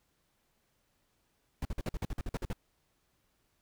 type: noise bursts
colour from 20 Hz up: brown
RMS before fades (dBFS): -34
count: 12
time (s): 1.62-2.531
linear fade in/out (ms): 2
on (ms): 31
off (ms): 49
effects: pink hiss -75 dBFS RMS until 3.61 s